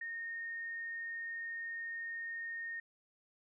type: tone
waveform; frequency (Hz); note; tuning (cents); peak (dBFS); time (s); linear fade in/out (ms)
sine; 1843; A#6; -20; -39; 0.01-2.8; 5
effects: none